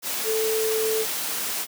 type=tone in noise; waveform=sine; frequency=440 Hz; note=A4; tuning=in tune; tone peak=-22 dBFS; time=0.24-1.06 s; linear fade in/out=50 ms; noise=white; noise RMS=-28 dBFS; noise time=0.02-1.67 s; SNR=+3 dB; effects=high-pass 200 Hz 12 dB/octave